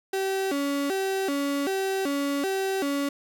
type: tone with vibrato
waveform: 35% pulse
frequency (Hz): 329.6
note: E4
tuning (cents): 0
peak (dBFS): -23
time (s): 0.13-3.09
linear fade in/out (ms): 5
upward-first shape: square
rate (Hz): 1.3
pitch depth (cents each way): 270
effects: none